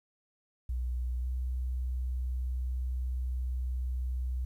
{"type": "tone with pitch glide", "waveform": "sine", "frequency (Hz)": [61.5, 62.9], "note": ["B1", "B1"], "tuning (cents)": [-7, 32], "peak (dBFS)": -30, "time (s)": [0.69, 4.45], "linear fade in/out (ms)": 5, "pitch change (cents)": 39, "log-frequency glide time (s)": [1.21, 1.26], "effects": ["11-bit"]}